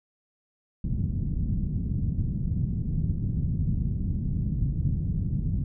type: low-pass noise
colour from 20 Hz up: white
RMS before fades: -27 dBFS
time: 0.84-5.64 s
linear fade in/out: 5 ms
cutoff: 170 Hz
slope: 24 dB/octave
effects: none